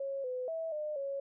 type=tone with pitch steps; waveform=sine; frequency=548 / 505 / 651 / 605 / 553 Hz; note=C#5 / B4 / E5 / D#5 / C#5; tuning=-20 / +39 / -22 / -49 / -4 cents; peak=-34 dBFS; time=0-1.2 s; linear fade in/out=5 ms; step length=240 ms; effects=none